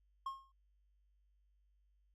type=tone with exponential decay; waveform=triangle; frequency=1077 Hz; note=C6; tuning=50 cents sharp; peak=-34 dBFS; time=0.26-0.52 s; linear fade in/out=5 ms; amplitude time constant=56 ms; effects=added 50 Hz sine -70 dBFS peak until 2.14 s